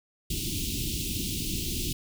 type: band-stop noise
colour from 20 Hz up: pink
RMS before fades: -31 dBFS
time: 0.3-1.93 s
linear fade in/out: 5 ms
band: 360 to 2700 Hz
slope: 48 dB/octave
effects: none